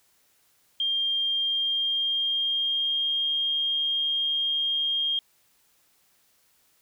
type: tone with pitch glide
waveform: sine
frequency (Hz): 3200 to 3224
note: G7 to G7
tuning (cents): +35 to +48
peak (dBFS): -23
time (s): 0.8-5.19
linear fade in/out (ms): 2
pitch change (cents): +13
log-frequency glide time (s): 1.32-3.14
effects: white hiss -65 dBFS RMS until 6.81 s